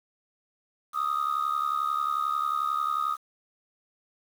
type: tone with amplitude modulation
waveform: sine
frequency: 1244.5 Hz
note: D#6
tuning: in tune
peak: -19 dBFS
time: 0.93-3.17 s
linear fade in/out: 50 ms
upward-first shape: sine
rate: 71.2 Hz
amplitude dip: 90%
effects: tanh soft clip ceiling -21 dBFS + 8-bit